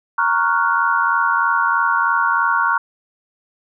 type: chord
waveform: sine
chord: Gb major seventh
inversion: first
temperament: equal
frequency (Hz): 932.3 / 1108.7 / 1396.9 / 1480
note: Bb5 / Db6 / F6 / Gb6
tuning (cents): 0 / 0 / 0 / 0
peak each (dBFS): -20 / -19 / -19 / -21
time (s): 0.18-2.78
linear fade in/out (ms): 5
effects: none